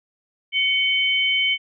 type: tone pair together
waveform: sine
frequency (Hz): 2235 / 3066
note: C#7 / G7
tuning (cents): +14 / -39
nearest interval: perfect fourth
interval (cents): 547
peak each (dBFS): -20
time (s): 0.52-1.58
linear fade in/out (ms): 50
effects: none